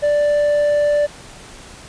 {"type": "tone with hard clipping", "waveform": "sine", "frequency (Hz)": 587.3, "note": "D5", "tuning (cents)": 0, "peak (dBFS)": -14, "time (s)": [0.02, 1.07], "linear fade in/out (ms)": 20, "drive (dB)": 3, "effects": ["pink hiss -39 dBFS RMS until 1.88 s", "resampled to 22050 Hz"]}